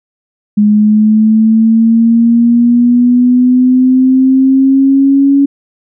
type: linear sweep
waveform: sine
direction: up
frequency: 207.7 to 280 Hz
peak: -4 dBFS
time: 0.57-5.46 s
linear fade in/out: 10 ms
effects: none